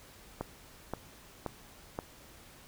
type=click train; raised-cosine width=1 ms; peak=-20 dBFS; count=4; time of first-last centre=0.41-1.989 s; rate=1.9 Hz; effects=pink hiss -55 dBFS RMS until 2.67 s